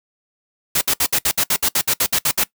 white noise bursts, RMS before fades -17 dBFS, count 14, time 0.75-2.438 s, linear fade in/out 5 ms, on 63 ms, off 62 ms, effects noise-tail reverb RT60 0.1 s tail -20 dB re dry

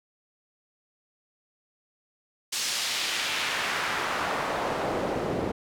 pink noise with band-pass filter sweep, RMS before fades -29 dBFS, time 2.52-5.52 s, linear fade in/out 10 ms, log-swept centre 5700 to 320 Hz, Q 1, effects none

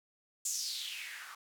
blue noise with band-pass filter sweep, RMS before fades -40 dBFS, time 0.45-1.35 s, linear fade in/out 5 ms, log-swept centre 7400 to 1200 Hz, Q 4.6, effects none

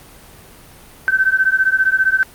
sine beating tone pair, 1532 / 1547 Hz, G6 / G6, -40 / -23 cents, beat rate 15 Hz, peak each -15 dBFS, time 1.08-2.23 s, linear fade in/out 0 ms, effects pink hiss -42 dBFS RMS until 2.34 s + Opus 32 kbps

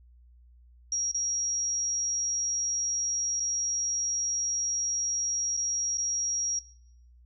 sine tone with dropouts, 5660 Hz, F8, 22 cents sharp, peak -26 dBFS, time 0.92-6.59 s, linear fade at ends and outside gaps 2 ms, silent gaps 1.115-1.145 / 3.398-3.402 / 5.568-5.573 / 5.973-5.981 s, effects noise-tail reverb RT60 0.7 s tail -21 dB re dry + added 60 Hz sine -53 dBFS peak until 7.25 s

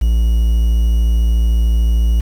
triangle tone with quantisation, 56.8 Hz, A#1, 44 cents flat, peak -8 dBFS, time 0.01-2.21 s, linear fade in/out 10 ms, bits 6, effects none

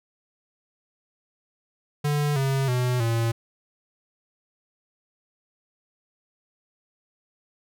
square tone with pitch steps, 146.83 / 135.42 / 124.9 / 115.2 Hz, D3 / C#3 / B2 / A#2, 0 / -40 / +20 / -20 cents, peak -22 dBFS, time 2.04-3.32 s, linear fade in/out 10 ms, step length 320 ms, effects none

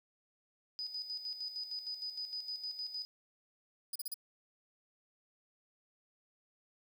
sine tone with tremolo, 4978 Hz, D#8, in tune, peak -37 dBFS, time 0.79-3.05 s, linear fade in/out 0 ms, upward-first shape square, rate 6.5 Hz, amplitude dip 60%
5% pulse tone bursts, 4938 Hz, D#8, 14 cents flat, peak -30 dBFS, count 4, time 3.93-4.142 s, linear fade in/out 5 ms, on 26 ms, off 36 ms
effects 11-bit

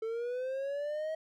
triangle linear sweep, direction up, 440 to 639 Hz, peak -31 dBFS, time 0.02-1.15 s, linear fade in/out 5 ms, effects none

